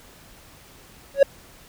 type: tone with exponential growth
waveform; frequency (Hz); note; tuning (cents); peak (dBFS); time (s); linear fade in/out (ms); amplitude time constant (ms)
triangle; 555; C#5; +2; -4; 1.14-1.23; 5; 19
effects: pink hiss -49 dBFS RMS until 1.68 s